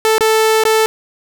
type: tone with dropouts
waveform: sawtooth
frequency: 440 Hz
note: A4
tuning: in tune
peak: -6 dBFS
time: 0.05-0.86 s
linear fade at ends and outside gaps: 0 ms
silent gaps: 0.181-0.208 / 0.637-0.652 s
effects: none